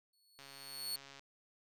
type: tone with exponential growth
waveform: sawtooth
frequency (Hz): 4400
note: C#8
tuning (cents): -14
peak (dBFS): -33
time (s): 0.13-0.96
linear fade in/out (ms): 5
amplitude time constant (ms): 180
type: click train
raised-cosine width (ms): 0.2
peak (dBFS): -36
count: 112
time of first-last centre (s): 0.39-1.194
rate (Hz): 138
effects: none